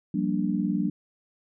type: chord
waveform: sine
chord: G minor seventh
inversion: third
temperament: just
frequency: 176.4 / 196 / 235.2 / 294 Hz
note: F3 / G3 / Bb3 / D4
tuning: +18 / 0 / +16 / +2 cents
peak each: -30 / -27 / -30 / -29 dBFS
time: 0.14-0.9 s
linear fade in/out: 5 ms
effects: none